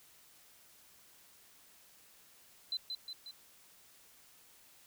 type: tone with echo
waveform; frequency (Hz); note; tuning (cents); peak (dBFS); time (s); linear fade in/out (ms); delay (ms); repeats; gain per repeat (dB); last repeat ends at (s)
sine; 4042; B7; +39; -33; 2.72-2.77; 2; 180; 3; -4; 3.31
effects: white hiss -62 dBFS RMS until 4.86 s